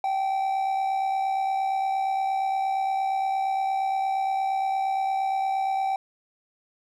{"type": "tone with amplitude modulation", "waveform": "triangle", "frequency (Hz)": 774, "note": "G5", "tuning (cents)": -22, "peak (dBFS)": -19, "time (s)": [0.04, 5.96], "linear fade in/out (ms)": 2, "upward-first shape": "sine", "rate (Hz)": 68.6, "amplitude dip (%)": 45, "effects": []}